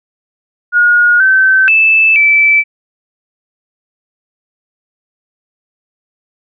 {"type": "tone with pitch steps", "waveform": "sine", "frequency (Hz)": [1439, 1540, 2630, 2317], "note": ["F#6", "G6", "E7", "D7"], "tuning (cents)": [-49, -31, -5, -24], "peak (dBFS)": -5, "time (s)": [0.72, 2.64], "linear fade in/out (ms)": 50, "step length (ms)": 480, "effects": []}